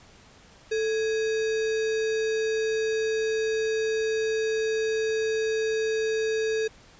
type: tone with sample-and-hold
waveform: sine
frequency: 440 Hz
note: A4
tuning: in tune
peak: -23 dBFS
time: 0.71-6.68 s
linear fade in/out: 10 ms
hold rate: 2100 Hz
effects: pink hiss -53 dBFS RMS until 6.99 s + resampled to 16000 Hz